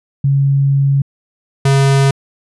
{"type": "tone pair in turn", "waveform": ["sine", "square"], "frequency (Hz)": [138.59, 137.16], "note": ["C#3", "C#3"], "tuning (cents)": [0, -18], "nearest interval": "unison", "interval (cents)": 18, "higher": "first", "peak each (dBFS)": -9, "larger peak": "neither", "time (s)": [[0.24, 1.02], [1.65, 2.11]], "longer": "first", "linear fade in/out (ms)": 5, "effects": ["resampled to 24000 Hz"]}